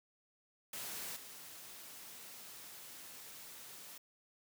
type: noise with level steps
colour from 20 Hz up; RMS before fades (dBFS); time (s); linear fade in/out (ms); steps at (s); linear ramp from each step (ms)
white; -44 / -52; 0.73-3.98; 5; 1.16; 5
effects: high-pass 100 Hz 12 dB/octave